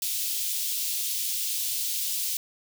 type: high-pass noise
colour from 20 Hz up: white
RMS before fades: -29 dBFS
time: 0.02-2.37 s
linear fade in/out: 2 ms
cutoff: 3000 Hz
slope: 24 dB/octave
effects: none